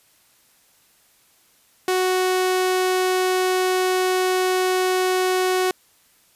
sawtooth tone, 370 Hz, F#4, in tune, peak -14 dBFS, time 1.88-5.71 s, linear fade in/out 2 ms, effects white hiss -58 dBFS RMS until 6.35 s + resampled to 32000 Hz

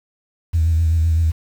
sine tone with vibrato, 81.6 Hz, E2, 17 cents flat, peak -12 dBFS, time 0.53-1.32 s, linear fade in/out 20 ms, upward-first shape triangle, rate 7.8 Hz, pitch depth 56 cents each way, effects tanh soft clip ceiling -9 dBFS + 7-bit

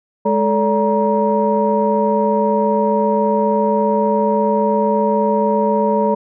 sine tone cluster, 209.6 / 438.2 / 573 / 944 Hz, G#3 / A4 / D5 / A#5, +16 / -7 / -43 / +22 cents, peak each -18 dBFS, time 0.25-6.15 s, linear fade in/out 10 ms, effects tanh soft clip ceiling -2 dBFS

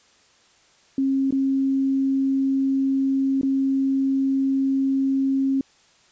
sine tone with dropouts, 270 Hz, C#4, 45 cents flat, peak -18 dBFS, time 0.98-5.61 s, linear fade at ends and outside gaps 2 ms, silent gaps 1.308-1.324 / 3.413-3.431 s, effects white hiss -57 dBFS RMS until 6.11 s + resampled to 16000 Hz

